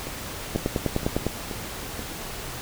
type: two click trains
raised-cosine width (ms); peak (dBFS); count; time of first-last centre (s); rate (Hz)
2; -9 / -19; 8 / 5; 0.56-1.266 / 0.07-1.993; 9.91 / 2.08
effects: pink hiss -35 dBFS RMS until 2.61 s